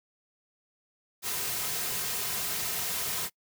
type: noise with comb filter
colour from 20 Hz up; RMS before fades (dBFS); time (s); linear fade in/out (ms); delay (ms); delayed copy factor
white; -32; 1.22-3.3; 50; 3.5; -0.5
effects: noise-tail reverb RT60 0.1 s tail -25 dB re dry